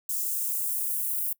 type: noise with high-pass filter sweep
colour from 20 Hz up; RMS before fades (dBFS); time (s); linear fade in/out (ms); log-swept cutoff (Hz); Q
violet; -29; 0.09-1.33; 5; 6900 to 11000; 1.4
effects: noise-tail reverb RT60 0.1 s tail -24 dB re dry